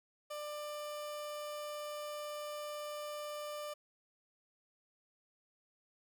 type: tone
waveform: 30% pulse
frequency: 594 Hz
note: D5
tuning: 20 cents sharp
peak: -38 dBFS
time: 0.3-3.74 s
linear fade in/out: 10 ms
effects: none